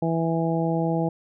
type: harmonic tone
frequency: 164.81 Hz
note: E3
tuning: in tune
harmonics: 1 / 2 / 3 / 4 / 5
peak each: -24 / -27 / -29 / -30 / -31 dBFS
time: 0.02-1.09 s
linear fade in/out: 5 ms
effects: none